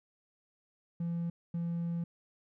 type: tone bursts at uneven times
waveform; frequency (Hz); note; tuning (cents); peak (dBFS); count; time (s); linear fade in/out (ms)
triangle; 169.9; F3; -47; -29; 2; 1-1.3 / 1.54-2.04; 5
effects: tanh soft clip ceiling -26 dBFS